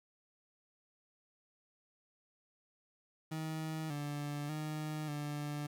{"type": "tone with pitch steps", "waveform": "30% pulse", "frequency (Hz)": [158, 145.8, 153.5, 147.1], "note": ["D#3", "D3", "D#3", "D3"], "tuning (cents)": [27, -12, -23, 3], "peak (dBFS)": -35, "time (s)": [3.31, 5.67], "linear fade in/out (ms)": 10, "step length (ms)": 590, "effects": ["12-bit"]}